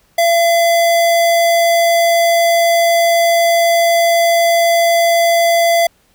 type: tone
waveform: square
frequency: 678 Hz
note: E5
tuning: 49 cents sharp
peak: -10 dBFS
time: 0.18-5.87 s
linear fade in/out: 5 ms
effects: pink hiss -55 dBFS RMS until 6.14 s